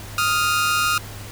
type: tone pair together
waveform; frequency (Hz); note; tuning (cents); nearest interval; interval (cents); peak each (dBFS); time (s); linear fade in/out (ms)
sawtooth; 1244.5 / 1396.9; D#6 / F6; 0 / 0; major second; 200; -17; 0.18-0.98; 2
effects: added 103 Hz sine -36 dBFS peak until 1.31 s + pink hiss -38 dBFS RMS until 1.31 s